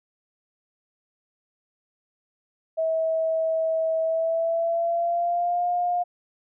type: tone with pitch glide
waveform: sine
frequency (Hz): 646 to 708.5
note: E5 to F5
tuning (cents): -35 to +25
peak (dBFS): -21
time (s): 2.77-6.04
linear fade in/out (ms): 20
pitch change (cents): +160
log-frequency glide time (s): 4.01-5.67
effects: none